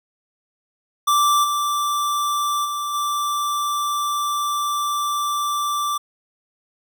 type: tone with level steps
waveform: square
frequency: 1172 Hz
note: D6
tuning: 4 cents flat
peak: -15 / -20 / -24 / -21 dBFS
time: 1.07-5.98 s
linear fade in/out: 10 ms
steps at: 1.43 / 2.64 / 2.93 s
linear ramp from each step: 20 ms
effects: none